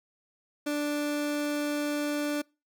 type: tone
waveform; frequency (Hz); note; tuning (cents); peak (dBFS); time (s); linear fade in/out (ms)
30% pulse; 293.7; D4; 0; -25; 0.66-2.42; 10
effects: noise-tail reverb RT60 0.3 s tail -26 dB re dry